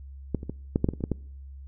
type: clicks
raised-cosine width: 3 ms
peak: -12 / -25 / -18 / -9 / -9 / -11 / -22 / -23 / -13 / -12 dBFS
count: 10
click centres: 0.347 / 0.431 / 0.496 / 0.759 / 0.844 / 0.888 / 0.936 / 1.007 / 1.039 / 1.117 s
effects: noise-tail reverb RT60 0.7 s tail -25 dB re dry + added 68 Hz sine -40 dBFS peak until 1.67 s